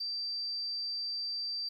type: tone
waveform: triangle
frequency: 4677 Hz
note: D8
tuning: 8 cents flat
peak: -30 dBFS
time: 0-1.69 s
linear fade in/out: 10 ms
effects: tanh soft clip ceiling -32 dBFS + 12-bit